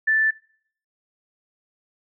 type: tone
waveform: sine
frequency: 1760 Hz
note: A6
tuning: in tune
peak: -16 dBFS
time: 0.07-0.31 s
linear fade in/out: 10 ms
effects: noise-tail reverb RT60 0.6 s tail -23 dB re dry